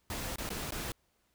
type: noise with dropouts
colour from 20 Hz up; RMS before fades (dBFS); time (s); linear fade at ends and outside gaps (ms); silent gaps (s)
pink; -38; 0.1-0.92; 1; 0.359-0.383 / 0.491-0.503 / 0.707-0.721
effects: pink hiss -74 dBFS RMS until 1.34 s